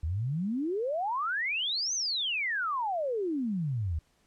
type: exponential two-way sweep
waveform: sine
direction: up then down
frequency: 73.42 to 6390 to 73.42 Hz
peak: -28 dBFS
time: 0.03-3.99 s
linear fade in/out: 5 ms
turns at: 1.94 s
effects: pink hiss -69 dBFS RMS until 4.26 s + low-pass 10000 Hz 12 dB/octave